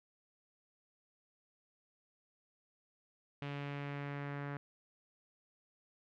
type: tone with low-pass filter sweep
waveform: sawtooth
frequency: 142.6 Hz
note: C#3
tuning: 49 cents sharp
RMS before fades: -42 dBFS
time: 3.42-4.57 s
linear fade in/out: 0 ms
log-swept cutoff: 2800 to 1700 Hz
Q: 2.1
effects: none